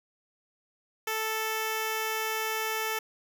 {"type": "tone with notch filter", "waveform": "5% pulse", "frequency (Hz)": 440, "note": "A4", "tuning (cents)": 0, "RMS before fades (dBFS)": -31, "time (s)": [1.07, 2.99], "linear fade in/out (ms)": 5, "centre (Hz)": 4200, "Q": 1.2, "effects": []}